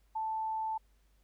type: tone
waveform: sine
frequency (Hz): 880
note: A5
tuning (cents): 0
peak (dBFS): -32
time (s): 0.15-0.78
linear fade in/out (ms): 10
effects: added 50 Hz sine -65 dBFS peak until 1.23 s + pink hiss -75 dBFS RMS until 1.23 s